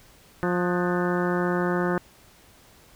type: harmonic tone with a mistuned harmonic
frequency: 177.2 Hz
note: F3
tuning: 25 cents sharp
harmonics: 1 / 2 / 3 / 4 / 5 / 6 / 7 / 8 / 9 / 10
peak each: -26 / -26 / -31 / -35 / -35 / -36 / -34 / -34 / -39 / -38 dBFS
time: 0.43-1.98 s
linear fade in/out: 0 ms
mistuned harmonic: 8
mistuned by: +75 cents
effects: pink hiss -54 dBFS RMS until 2.95 s